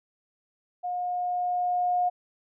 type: tone with level ramp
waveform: sine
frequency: 717 Hz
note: F5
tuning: 45 cents sharp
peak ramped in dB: -28 to -21 dBFS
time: 0.83-2.1 s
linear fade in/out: 20 ms
effects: none